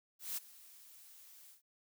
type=noise with ADSR envelope; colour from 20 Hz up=blue; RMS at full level=-38 dBFS; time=0.19-1.62 s; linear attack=180 ms; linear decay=20 ms; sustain=-20 dB; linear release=120 ms; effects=none